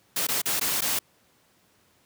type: noise with dropouts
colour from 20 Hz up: white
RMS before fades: -26 dBFS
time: 0.16-0.99 s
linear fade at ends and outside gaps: 5 ms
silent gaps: 0.269-0.286 / 0.418-0.456 / 0.597-0.611 / 0.809-0.818 s
effects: pink hiss -63 dBFS RMS until 2.05 s + high-pass 100 Hz 12 dB/octave